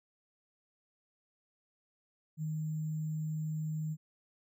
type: tone with sample-and-hold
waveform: sine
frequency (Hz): 155.56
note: D#3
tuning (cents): 0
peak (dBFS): -33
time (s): 2.37-3.97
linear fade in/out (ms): 50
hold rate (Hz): 7350
effects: none